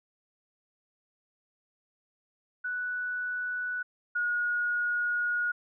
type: tone pair in turn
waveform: sine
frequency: 1480 / 1444.5 Hz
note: F#6 / F#6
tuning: 0 / -42 cents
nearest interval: unison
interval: 42 cents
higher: first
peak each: -30 / -26 dBFS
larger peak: second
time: 2.64-3.83 / 4.15-5.52 s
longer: second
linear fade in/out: 10 ms
effects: none